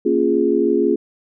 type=chord; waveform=sine; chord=Bb minor seventh; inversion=none; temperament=equal; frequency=233.1 / 277.2 / 349.2 / 415.3 Hz; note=Bb3 / Db4 / F4 / Ab4; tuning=0 / 0 / 0 / 0 cents; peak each=-22 / -20 / -18 / -18 dBFS; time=0.05-0.96 s; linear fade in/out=10 ms; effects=none